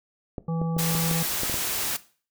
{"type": "clicks", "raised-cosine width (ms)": 2, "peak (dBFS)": -18, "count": 8, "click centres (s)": [0.382, 0.616, 0.766, 0.951, 1.113, 1.434, 1.497, 1.542]}
{"type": "harmonic tone", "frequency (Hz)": 164.81, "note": "E3", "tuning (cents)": 0, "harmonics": [1, 3, 5, 7], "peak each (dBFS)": [-25, -35, -39, -42], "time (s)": [0.48, 1.23], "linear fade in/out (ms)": 5}
{"type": "noise", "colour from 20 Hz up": "white", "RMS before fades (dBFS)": -28, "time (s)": [0.78, 1.97], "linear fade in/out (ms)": 10}
{"effects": ["noise-tail reverb RT60 0.4 s tail -17 dB re dry"]}